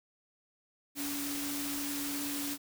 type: tone in noise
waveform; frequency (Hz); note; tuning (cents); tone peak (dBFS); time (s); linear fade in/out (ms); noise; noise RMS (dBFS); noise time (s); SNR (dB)
sine; 285.4; D4; -49; -37; 0.95-2.58; 50; white; -38; 0.95-2.58; -2
effects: none